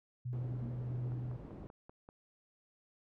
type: tone with tremolo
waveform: sine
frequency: 123.47 Hz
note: B2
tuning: in tune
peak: -35 dBFS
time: 0.25-1.37 s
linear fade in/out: 10 ms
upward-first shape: triangle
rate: 1.6 Hz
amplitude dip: 30%
type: low-pass noise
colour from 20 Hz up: white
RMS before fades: -49 dBFS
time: 0.33-1.67 s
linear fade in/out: 0 ms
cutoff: 310 Hz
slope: 12 dB/octave
type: tone with exponential decay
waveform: sine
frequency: 233.1 Hz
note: A#3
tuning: in tune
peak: -40 dBFS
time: 0.62-1.03 s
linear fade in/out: 5 ms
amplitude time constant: 88 ms
type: click train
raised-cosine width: 1 ms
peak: -39 dBFS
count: 6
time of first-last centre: 1.12-2.089 s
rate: 5.16 Hz
effects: none

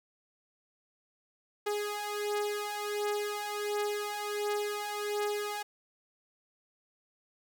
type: beating tone pair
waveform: sawtooth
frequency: 414.1 / 415.5 Hz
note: G#4 / G#4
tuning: -5 / +1 cents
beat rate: 1.4 Hz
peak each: -32 / -30 dBFS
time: 1.66-5.63 s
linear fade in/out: 10 ms
effects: none

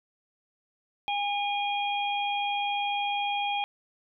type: harmonic tone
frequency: 814 Hz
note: G#5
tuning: 35 cents flat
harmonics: 1 / 3 / 4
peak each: -28 / -33 / -34 dBFS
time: 1.08-3.64 s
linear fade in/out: 0 ms
effects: none

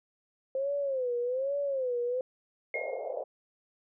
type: tone with vibrato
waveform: sine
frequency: 523.3 Hz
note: C5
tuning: in tune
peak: -28 dBFS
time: 0.55-2.21 s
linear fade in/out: 2 ms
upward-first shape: sine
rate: 1.2 Hz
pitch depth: 150 cents each way
type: band-pass noise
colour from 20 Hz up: white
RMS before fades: -36 dBFS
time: 2.74-3.24 s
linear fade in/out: 5 ms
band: 480 to 640 Hz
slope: 48 dB/octave
type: tone with exponential decay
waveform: sine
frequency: 2144 Hz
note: C7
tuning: 42 cents sharp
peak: -30 dBFS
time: 2.74-3.13 s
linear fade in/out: 2 ms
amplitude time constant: 84 ms
effects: none

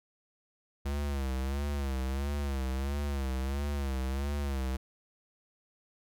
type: tone with vibrato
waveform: square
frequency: 68.6 Hz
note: C#2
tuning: 17 cents flat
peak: -31 dBFS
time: 0.85-4.77 s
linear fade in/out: 10 ms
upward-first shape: sine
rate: 1.5 Hz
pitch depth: 93 cents each way
effects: none

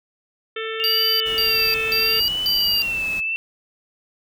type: harmonic tone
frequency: 444.4 Hz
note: A4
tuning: 17 cents sharp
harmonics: 1 / 3 / 4 / 5 / 6 / 7 / 8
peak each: -28 / -33 / -34 / -35 / -36 / -36 / -37 dBFS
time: 0.56-2.2 s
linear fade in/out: 5 ms
type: tone with vibrato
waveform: sine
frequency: 2794 Hz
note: F7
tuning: in tune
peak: -21 dBFS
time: 0.8-3.36 s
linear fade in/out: 0 ms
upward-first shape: sine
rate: 0.75 Hz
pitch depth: 120 cents each way
type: tone bursts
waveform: square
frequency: 4718 Hz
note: D8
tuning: 7 cents sharp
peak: -19 dBFS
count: 4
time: 0.84-2.82 s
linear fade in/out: 0 ms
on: 360 ms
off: 180 ms
type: noise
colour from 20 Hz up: pink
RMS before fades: -37 dBFS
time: 1.25-3.21 s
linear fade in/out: 20 ms
effects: none

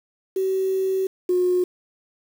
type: tone pair in turn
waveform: sine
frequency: 380.8 / 361.1 Hz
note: F#4 / F#4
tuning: +50 / -42 cents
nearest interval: minor second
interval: 92 cents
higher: first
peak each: -19 / -16 dBFS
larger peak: second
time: 0.36-1.07 / 1.29-1.64 s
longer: first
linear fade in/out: 5 ms
effects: tanh soft clip ceiling -12 dBFS + 7-bit

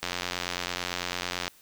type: click train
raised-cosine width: 0.2 ms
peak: -12 dBFS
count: 130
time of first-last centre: 0.03-1.479 s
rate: 89 Hz
effects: white hiss -57 dBFS RMS until 1.61 s

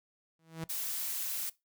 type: tone with exponential growth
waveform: sawtooth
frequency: 162.5 Hz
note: E3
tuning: 24 cents flat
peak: -30 dBFS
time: 0.39-0.64 s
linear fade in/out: 2 ms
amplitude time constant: 54 ms
type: noise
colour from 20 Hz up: blue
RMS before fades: -36 dBFS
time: 0.69-1.5 s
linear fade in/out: 10 ms
effects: noise-tail reverb RT60 0.2 s tail -20 dB re dry

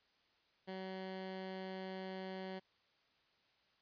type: tone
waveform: 15% pulse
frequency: 188.7 Hz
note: F#3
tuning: 34 cents sharp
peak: -37 dBFS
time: 0.67-2.6 s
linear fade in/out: 20 ms
effects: white hiss -74 dBFS RMS until 3.81 s + resampled to 11025 Hz

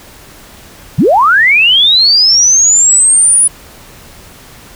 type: linear sweep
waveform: sine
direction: up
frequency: 106.2 to 9956 Hz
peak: -4 dBFS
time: 0.98-3.48 s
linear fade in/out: 10 ms
effects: pink hiss -36 dBFS RMS until 4.75 s

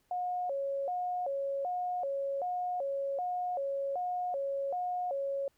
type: tone with vibrato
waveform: sine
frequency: 631 Hz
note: D#5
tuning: 24 cents sharp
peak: -31 dBFS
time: 0.11-5.48 s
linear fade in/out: 2 ms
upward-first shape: square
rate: 1.3 Hz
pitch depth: 230 cents each way
effects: pink hiss -73 dBFS RMS until 5.57 s

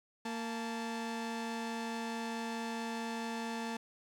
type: tone pair together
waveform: sawtooth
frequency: 230 / 875.4 Hz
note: A#3 / A5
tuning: -23 / -9 cents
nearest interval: octave + major seventh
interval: 2314 cents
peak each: -34 / -38 dBFS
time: 0.25-3.77 s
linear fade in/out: 5 ms
effects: low-pass 8000 Hz 12 dB/octave + 11-bit

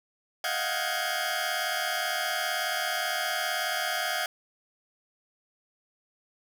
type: tone cluster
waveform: 20% pulse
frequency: 630 / 708 / 747 / 1569 / 1674 Hz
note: D#5 / F5 / F#5 / G6 / G#6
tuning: +21 / +23 / +16 / +1 / +13 cents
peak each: -31 / -28 / -30 / -30 / -29 dBFS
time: 0.44-4.26 s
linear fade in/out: 2 ms
effects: none

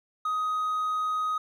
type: tone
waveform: triangle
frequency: 1254 Hz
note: D#6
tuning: 13 cents sharp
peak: -23 dBFS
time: 0.25-1.38 s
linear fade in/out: 5 ms
effects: tanh soft clip ceiling -19 dBFS

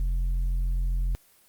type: tone with tanh clipping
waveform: triangle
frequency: 43.65 Hz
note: F1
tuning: in tune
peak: -24 dBFS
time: 0-1.15 s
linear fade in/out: 0 ms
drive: 9 dB
effects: white hiss -59 dBFS RMS until 1.48 s + Opus 24 kbps

